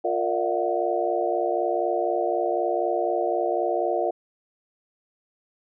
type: tone cluster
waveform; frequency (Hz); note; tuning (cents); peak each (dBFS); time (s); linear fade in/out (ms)
sine; 352.2 / 461.4 / 591 / 672 / 736; F4 / A#4 / D5 / E5 / F#5; +15 / -18 / +11 / +33 / -9; -28; 0.04-4.11; 10
effects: none